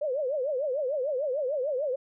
sine tone with vibrato, 554.4 Hz, C#5, in tune, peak -26 dBFS, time 0.01-1.96 s, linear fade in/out 10 ms, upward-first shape triangle, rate 6.7 Hz, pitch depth 240 cents each way, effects none

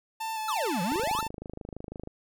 45% pulse tone with vibrato, 880 Hz, A5, in tune, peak -31 dBFS, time 0.2-1.28 s, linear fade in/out 10 ms, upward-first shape square, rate 3 Hz, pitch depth 20 cents each way
square exponential two-way sweep, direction down then up, 1387 to 164.9 to 1387 Hz, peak -29 dBFS, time 0.48-1.21 s, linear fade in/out 5 ms, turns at 0.82 s
click train, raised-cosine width 2 ms, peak -25 dBFS, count 31, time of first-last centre 0.92-2.074 s, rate 26 Hz
effects none

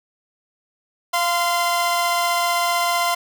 sawtooth tone pair together, 694 / 1033.2 Hz, F5 / C6, -11 / -22 cents, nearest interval perfect fifth, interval 689 cents, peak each -17 / -17 dBFS, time 1.13-3.15 s, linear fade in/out 10 ms, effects none

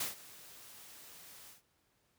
white noise with ADSR envelope, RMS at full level -35 dBFS, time 0-1.62 s, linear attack 6 ms, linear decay 140 ms, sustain -19 dB, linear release 130 ms, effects pink hiss -75 dBFS RMS until 2.18 s + high-pass 60 Hz 12 dB/octave

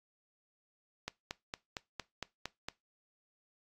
click train, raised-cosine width 0.2 ms, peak -20 dBFS, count 8, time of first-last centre 1.08-2.686 s, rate 4.36 Hz, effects noise-tail reverb RT60 0.2 s tail -21 dB re dry + AAC 48 kbps

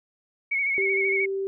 sine tone with vibrato, 2217 Hz, C#7, in tune, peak -22 dBFS, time 0.51-1.26 s, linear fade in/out 10 ms, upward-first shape sine, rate 13 Hz, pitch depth 45 cents each way
sine tone, 389.3 Hz, G4, 12 cents flat, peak -25 dBFS, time 0.78-1.47 s, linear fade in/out 0 ms
effects none

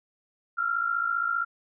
sine tone pair together, 1341.7 / 1396.9 Hz, E6 / F6, +30 / 0 cents, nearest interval minor second, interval 70 cents, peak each -29 / -26 dBFS, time 0.57-1.45 s, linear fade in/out 20 ms, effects none

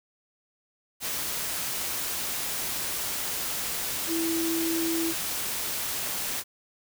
sine tone in noise, 329.8 Hz, E4, 1 cent sharp, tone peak -26 dBFS, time 4.07-5.14 s, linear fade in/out 50 ms, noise white, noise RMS -31 dBFS, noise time 1-6.44 s, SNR +2 dB, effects none

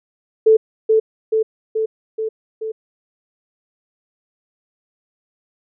sine tone with echo, 440 Hz, A4, in tune, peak -7 dBFS, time 0.46-0.57 s, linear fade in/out 10 ms, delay 430 ms, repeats 5, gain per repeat -3 dB, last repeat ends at 2.72 s, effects none

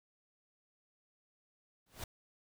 pink noise with exponential growth, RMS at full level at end -39 dBFS, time 1.86-2.04 s, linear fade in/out 5 ms, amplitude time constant 38 ms, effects none

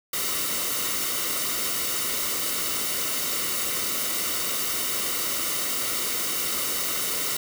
white noise with comb filter, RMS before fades -27 dBFS, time 0.13-7.37 s, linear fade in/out 5 ms, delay 1.2 ms, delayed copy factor -0.6, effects none

